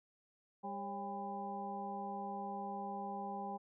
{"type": "harmonic tone with a mistuned harmonic", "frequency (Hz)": 200, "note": "G3", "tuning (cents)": 35, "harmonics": [1, 2, 3, 4, 5], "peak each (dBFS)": [-46, -50, -51, -42, -50], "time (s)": [0.63, 3.58], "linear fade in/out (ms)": 20, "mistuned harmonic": 3, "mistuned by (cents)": -140, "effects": []}